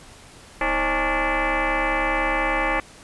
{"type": "tone with frequency modulation", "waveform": "sine", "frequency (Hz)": 607, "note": "D#5", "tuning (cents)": -43, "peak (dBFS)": -19, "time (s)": [0.61, 2.8], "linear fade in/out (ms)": 2, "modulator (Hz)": 286, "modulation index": 6.1, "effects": ["pink hiss -46 dBFS RMS until 3.03 s", "resampled to 24000 Hz"]}